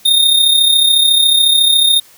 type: tone with amplitude modulation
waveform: square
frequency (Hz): 3676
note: A#7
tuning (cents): -25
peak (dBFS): -6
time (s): 0.05-2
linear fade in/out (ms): 10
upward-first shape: sine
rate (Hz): 34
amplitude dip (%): 50
effects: white hiss -44 dBFS RMS until 2.17 s